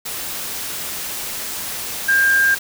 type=tone in noise; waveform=sine; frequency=1600 Hz; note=G6; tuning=35 cents sharp; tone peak=-12 dBFS; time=2.08-2.55 s; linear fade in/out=10 ms; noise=white; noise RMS=-27 dBFS; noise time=0.05-2.59 s; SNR=+12 dB; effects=none